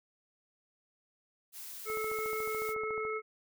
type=noise; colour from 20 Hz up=blue; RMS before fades=-45 dBFS; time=1.52-2.75 s; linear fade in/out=50 ms
type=harmonic tone; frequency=434.4 Hz; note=A4; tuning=22 cents flat; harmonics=1 / 3 / 5; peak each=-35 / -38 / -40 dBFS; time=1.85-3.22 s; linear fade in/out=50 ms
type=click train; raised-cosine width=1 ms; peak=-33 dBFS; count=17; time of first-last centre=1.9-3.051 s; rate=13.9 Hz
effects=none